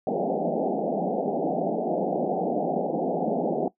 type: band-pass noise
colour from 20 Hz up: white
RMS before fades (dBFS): -26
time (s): 0.07-3.68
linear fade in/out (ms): 2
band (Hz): 160 to 790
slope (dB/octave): 96
effects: noise-tail reverb RT60 0.1 s tail -18 dB re dry